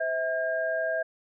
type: tone cluster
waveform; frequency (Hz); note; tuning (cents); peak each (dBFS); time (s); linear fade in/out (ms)
sine; 516 / 648 / 1613; C5 / E5 / G6; -24 / -30 / +49; -36 / -27 / -31; 0-1.03; 10
effects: none